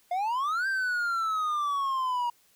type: exponential two-way sweep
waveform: triangle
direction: up then down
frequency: 695 to 1589 to 949 Hz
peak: -24 dBFS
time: 0.11-2.3 s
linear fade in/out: 5 ms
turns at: 0.67 s
effects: white hiss -64 dBFS RMS until 2.55 s